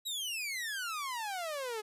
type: exponential sweep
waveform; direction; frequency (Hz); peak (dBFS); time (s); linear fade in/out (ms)
sawtooth; down; 3932 to 415.3; -32; 0.05-1.82; 20
effects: resampled to 32000 Hz